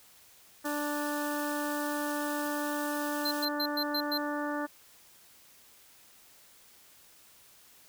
harmonic tone, 293.7 Hz, D4, in tune, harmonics 1 / 2 / 3 / 4 / 5 / 6, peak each -34 / -37 / -39 / -40 / -41 / -42 dBFS, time 0.64-4.67 s, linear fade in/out 20 ms
white high-pass noise, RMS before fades -43 dBFS, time 0.65-3.45 s, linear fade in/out 2 ms, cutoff 2400 Hz, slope 96 dB/octave
square tone bursts, 4121 Hz, C8, 27 cents flat, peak -30 dBFS, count 6, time 3.25-4.178 s, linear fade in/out 5 ms, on 63 ms, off 110 ms
effects white hiss -58 dBFS RMS until 7.88 s

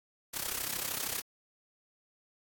white noise with amplitude modulation, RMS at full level -32 dBFS, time 0.33-1.22 s, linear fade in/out 20 ms, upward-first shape sine, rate 32.9 Hz, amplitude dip 80%, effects AAC 64 kbps

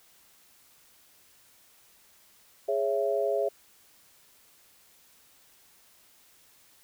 sine chord, C# minor, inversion second, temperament equal with one note detuned, 415.3 / 554.4 / 666.5 Hz, G#4 / C#5 / E5, 0 / 0 / +19 cents, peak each -29 dBFS, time 2.68-3.49 s, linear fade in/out 10 ms, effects white hiss -60 dBFS RMS until 6.83 s

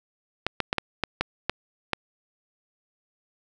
clicks, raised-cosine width 0.3 ms, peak -7 dBFS, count 8, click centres 0.466 / 0.603 / 0.729 / 0.783 / 1.037 / 1.21 / 1.496 / 1.933 s, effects none

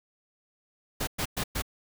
pink noise bursts, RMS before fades -30 dBFS, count 4, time 1-1.622 s, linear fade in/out 10 ms, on 73 ms, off 110 ms, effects none

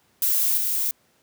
violet noise with level steps, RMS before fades -21 / -24 dBFS, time 0.22-0.91 s, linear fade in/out 2 ms, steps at 0.57 s, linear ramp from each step 5 ms, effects pink hiss -63 dBFS RMS until 1.22 s + high-pass 100 Hz 12 dB/octave

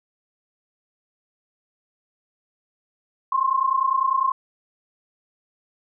sine tone pair together, 1046.5 / 1076.5 Hz, C6 / C6, 0 / +49 cents, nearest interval unison, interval 49 cents, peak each -21 dBFS, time 3.32-4.32 s, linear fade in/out 5 ms, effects none

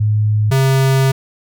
sine / square tone pair in turn, 106.3 / 133.93 Hz, G#2 / C3, +41 / +41 cents, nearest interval major third, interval 400 cents, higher second, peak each -11 dBFS, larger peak neither, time 0-0.51 / 0.51-1.12 s, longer second, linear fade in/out 10 ms, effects none

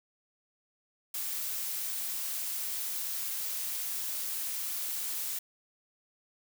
blue noise, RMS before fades -35 dBFS, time 1.14-5.39 s, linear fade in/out 5 ms, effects none

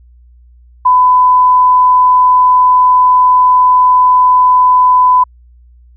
sine tone, 1003 Hz, B5, 26 cents sharp, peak -4 dBFS, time 0.85-5.24 s, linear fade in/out 10 ms, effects added 60 Hz sine -39 dBFS peak until 5.96 s

